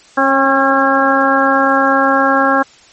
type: harmonic tone with a mistuned harmonic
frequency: 271.7 Hz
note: C#4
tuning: 35 cents flat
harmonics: 1 / 2 / 3 / 4 / 5 / 6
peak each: -16 / -16 / -16 / -16 / -16 / -16 dBFS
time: 0.17-2.63 s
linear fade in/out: 10 ms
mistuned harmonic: 3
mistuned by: -20 cents
effects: white hiss -44 dBFS RMS until 2.92 s + MP3 32 kbps